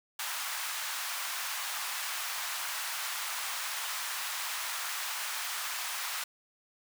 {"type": "high-pass noise", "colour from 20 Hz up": "pink", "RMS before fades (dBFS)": -36, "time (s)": [0.19, 6.24], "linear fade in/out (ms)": 5, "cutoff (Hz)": 940, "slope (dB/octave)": 24, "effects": []}